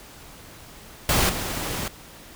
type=noise with level steps; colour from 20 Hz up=pink; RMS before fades=-20 / -29 dBFS; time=1.09-1.88 s; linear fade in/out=2 ms; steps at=1.29 s; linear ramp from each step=5 ms; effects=pink hiss -45 dBFS RMS until 2.35 s